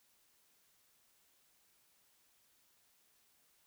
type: silence
effects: white hiss -72 dBFS RMS until 3.66 s